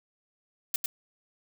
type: noise with echo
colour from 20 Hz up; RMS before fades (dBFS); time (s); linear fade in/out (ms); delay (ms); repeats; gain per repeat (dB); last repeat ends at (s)
blue; -27; 0.74-0.76; 2; 100; 1; -3; 0.86
effects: none